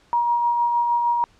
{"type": "tone with tremolo", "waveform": "sine", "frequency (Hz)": 950, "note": "A#5", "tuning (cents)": 33, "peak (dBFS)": -16, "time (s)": [0.13, 1.24], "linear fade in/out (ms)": 0, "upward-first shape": "sine", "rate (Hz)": 6.5, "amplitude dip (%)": 30, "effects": ["pink hiss -57 dBFS RMS until 1.39 s", "low-pass 6000 Hz 12 dB/octave"]}